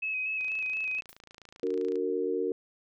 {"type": "tone with vibrato", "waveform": "sine", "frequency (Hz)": 2553, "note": "D#7", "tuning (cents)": 44, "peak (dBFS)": -29, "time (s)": [0.02, 1.01], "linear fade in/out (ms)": 10, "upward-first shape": "square", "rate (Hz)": 4.2, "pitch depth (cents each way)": 22}
{"type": "click train", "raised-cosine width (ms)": 0.2, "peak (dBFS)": -32, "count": 44, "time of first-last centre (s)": [0.41, 1.957], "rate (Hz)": 27.8}
{"type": "noise with exponential decay", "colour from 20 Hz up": "blue", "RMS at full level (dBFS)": -46, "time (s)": [1.09, 1.19], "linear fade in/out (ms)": 0, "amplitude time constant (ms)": 20}
{"type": "chord", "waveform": "sine", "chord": "D augmented", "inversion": "none", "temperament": "equal with one note detuned", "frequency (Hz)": [293.7, 370, 459.2], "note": ["D4", "F#4", "A#4"], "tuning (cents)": [0, 0, -26], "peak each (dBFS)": [-35, -31, -30], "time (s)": [1.63, 2.52], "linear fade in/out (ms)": 2}
{"effects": []}